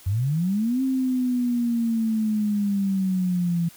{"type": "linear two-way sweep", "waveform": "sine", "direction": "up then down", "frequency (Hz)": [88.3, 265.8, 167.3], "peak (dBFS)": -20, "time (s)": [0.06, 3.69], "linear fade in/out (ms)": 10, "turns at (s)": 0.82, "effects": ["white hiss -49 dBFS RMS until 3.76 s"]}